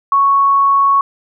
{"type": "tone", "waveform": "sine", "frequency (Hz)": 1108.7, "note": "C#6", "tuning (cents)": 0, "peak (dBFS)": -8, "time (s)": [0.12, 1.01], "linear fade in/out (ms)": 2, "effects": []}